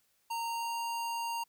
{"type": "tone with pitch glide", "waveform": "square", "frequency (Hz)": [924, 929.9], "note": ["A#5", "A#5"], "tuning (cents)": [-16, -5], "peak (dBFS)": -34, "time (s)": [0.3, 1.44], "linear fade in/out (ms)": 10, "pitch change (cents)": 11, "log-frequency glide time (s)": [0.4, 0.83], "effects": ["white hiss -73 dBFS RMS until 1.48 s"]}